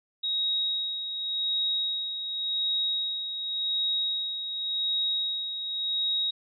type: tone with tremolo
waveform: sine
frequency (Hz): 3789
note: A#7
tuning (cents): +27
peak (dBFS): -24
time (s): 0.23-6.31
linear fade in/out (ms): 10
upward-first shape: sine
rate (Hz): 0.89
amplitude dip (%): 55
effects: none